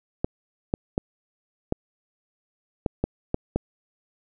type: clicks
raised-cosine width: 2 ms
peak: -9 dBFS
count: 8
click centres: 0.245 / 0.739 / 0.979 / 1.724 / 2.862 / 3.04 / 3.344 / 3.56 s
effects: none